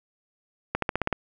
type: accelerating click train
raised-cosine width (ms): 0.5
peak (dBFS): -9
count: 7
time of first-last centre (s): 0.75-1.127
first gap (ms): 73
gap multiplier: 0.94
effects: none